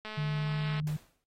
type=click train; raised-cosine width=0.3 ms; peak=-25 dBFS; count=162; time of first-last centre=0.05-0.799 s; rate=215 Hz
type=tone with pitch glide; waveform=sine; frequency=150.4 to 151.88 Hz; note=D3 to D#3; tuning=+42 to -41 cents; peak=-29 dBFS; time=0.17-0.97 s; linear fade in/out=10 ms; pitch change=+17 cents; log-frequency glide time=0.31-0.56 s
type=noise with exponential decay; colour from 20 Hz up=pink; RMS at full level=-44 dBFS; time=0.87-1.24 s; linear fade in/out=1 ms; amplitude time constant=79 ms
effects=AAC 48 kbps